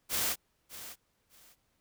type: noise with echo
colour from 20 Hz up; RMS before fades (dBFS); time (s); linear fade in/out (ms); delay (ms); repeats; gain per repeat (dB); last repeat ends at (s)
white; -31; 0.09-0.36; 50; 600; 2; -14; 1.56
effects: pink hiss -75 dBFS RMS until 1.8 s